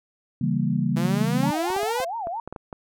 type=chord; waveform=sine; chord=C# diminished seventh; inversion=none; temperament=equal; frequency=138.59 / 164.81 / 196 / 233.1 Hz; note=C#3 / E3 / G3 / Bb3; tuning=0 / 0 / 0 / 0 cents; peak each=-26 dBFS; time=0.41-1.51 s; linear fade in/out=5 ms
type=exponential sweep; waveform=sawtooth; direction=up; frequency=162.4 to 533 Hz; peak=-21 dBFS; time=0.96-2.05 s; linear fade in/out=10 ms
type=tone with vibrato; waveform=sine; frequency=790 Hz; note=G5; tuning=13 cents sharp; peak=-27 dBFS; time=1.43-2.4 s; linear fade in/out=2 ms; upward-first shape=sine; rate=4.4 Hz; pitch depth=290 cents each way
type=clicks; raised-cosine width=1 ms; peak=-21 dBFS; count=9; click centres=1.703 / 1.764 / 1.832 / 2.002 / 2.271 / 2.476 / 2.526 / 2.562 / 2.728 s
effects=none